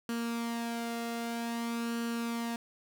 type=tone with flanger; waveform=sawtooth; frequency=233.1 Hz; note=A#3; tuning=in tune; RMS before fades=-35 dBFS; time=0.09-2.56 s; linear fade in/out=2 ms; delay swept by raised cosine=0.68 to 1.49 ms; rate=0.52 Hz; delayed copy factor=+0.5; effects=none